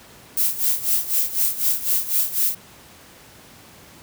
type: noise with tremolo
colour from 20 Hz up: violet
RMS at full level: -18 dBFS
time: 0.37-2.55 s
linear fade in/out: 5 ms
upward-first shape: sine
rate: 4 Hz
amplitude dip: 80%
effects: pink hiss -46 dBFS RMS until 4.02 s + high-pass 80 Hz 12 dB/octave